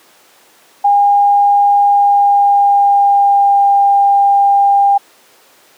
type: tone with pitch glide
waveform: sine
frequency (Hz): 810 to 800.7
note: G#5 to G5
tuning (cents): -43 to +37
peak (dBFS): -6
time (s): 0.84-4.98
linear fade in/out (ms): 10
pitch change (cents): -20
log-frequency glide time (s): 1.88-3.71
effects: pink hiss -46 dBFS RMS until 5.77 s + high-pass 400 Hz 12 dB/octave